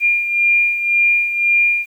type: beating tone pair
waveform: sine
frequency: 2400 / 2401.9 Hz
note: D7 / D7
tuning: +37 / +38 cents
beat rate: 1.9 Hz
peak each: -13 / -20 dBFS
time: 0-1.86 s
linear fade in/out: 50 ms
effects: 8-bit